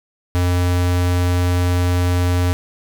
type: tone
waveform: square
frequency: 89 Hz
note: F2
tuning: 33 cents sharp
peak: -15 dBFS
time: 0.35-2.53 s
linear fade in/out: 0 ms
effects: none